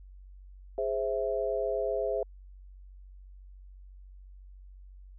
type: chord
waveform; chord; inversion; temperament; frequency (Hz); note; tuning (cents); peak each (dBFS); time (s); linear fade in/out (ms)
sine; Ab augmented; none; equal; 415.3 / 523.3 / 659.3; Ab4 / C5 / E5; 0 / 0 / 0; -32; 0.78-2.23; 2
effects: added 47 Hz sine -47 dBFS peak until 5.18 s